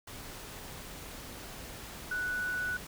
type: tone in noise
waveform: sine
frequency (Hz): 1480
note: F#6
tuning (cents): 0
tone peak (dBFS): -31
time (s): 2.11-2.77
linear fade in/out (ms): 5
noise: pink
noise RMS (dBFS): -45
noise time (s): 0.07-2.87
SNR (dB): +11
effects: none